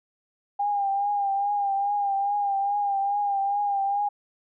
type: tone with vibrato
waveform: sine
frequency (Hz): 804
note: G5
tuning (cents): +44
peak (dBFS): -22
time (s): 0.59-4.09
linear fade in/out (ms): 10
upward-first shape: triangle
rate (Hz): 2.4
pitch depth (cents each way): 48
effects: none